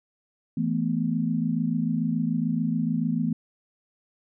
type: chord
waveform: sine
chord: E suspended fourth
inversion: none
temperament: equal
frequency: 164.81 / 220 / 246.9 Hz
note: E3 / A3 / B3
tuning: 0 / 0 / 0 cents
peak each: -27 dBFS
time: 0.57-3.33 s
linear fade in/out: 5 ms
effects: none